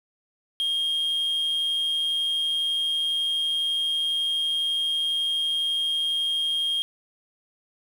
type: tone with amplitude modulation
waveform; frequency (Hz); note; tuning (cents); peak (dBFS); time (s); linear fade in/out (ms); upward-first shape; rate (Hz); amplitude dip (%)
sine; 3231; G#7; -48; -19; 0.6-6.82; 0; sine; 112; 25
effects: tanh soft clip ceiling -21 dBFS + 8-bit